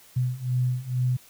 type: beating tone pair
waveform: sine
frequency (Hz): 124.5 / 126.7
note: B2 / B2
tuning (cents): +14 / +45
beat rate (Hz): 2.2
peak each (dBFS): -27 / -25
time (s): 0.16-1.17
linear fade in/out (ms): 10
effects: white hiss -53 dBFS RMS until 1.29 s